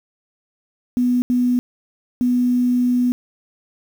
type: tone bursts at uneven times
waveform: sine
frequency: 246.9 Hz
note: B3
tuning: in tune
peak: -14 dBFS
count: 3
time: 0.97-1.22 / 1.3-1.59 / 2.21-3.12 s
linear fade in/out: 0 ms
effects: 7-bit